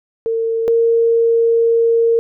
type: tone pair in turn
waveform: sine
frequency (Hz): 454.3 / 460.9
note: A#4 / A#4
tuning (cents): -45 / -20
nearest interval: unison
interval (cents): 25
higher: second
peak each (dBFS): -15 / -10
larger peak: second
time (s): 0.26-0.68 / 0.68-2.19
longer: second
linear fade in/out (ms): 0
effects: none